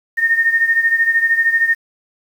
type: beating tone pair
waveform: sine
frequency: 1830 / 1843 Hz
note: A#6 / A#6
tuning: -32 / -20 cents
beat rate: 13 Hz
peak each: -13 / -18 dBFS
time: 0.17-1.75 s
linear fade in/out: 20 ms
effects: 7-bit